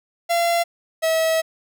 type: tone pair in turn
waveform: 45% pulse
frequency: 684 / 645.6 Hz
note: F5 / E5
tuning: -36 / -36 cents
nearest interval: minor second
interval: 100 cents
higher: first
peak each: -17 dBFS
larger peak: neither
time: 0.29-0.64 / 1.02-1.42 s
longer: second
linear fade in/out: 20 ms
effects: none